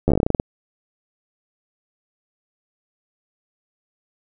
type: slowing click train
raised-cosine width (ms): 2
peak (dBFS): -4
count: 13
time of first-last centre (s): 0.08-0.399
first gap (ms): 11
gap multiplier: 1.15
effects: none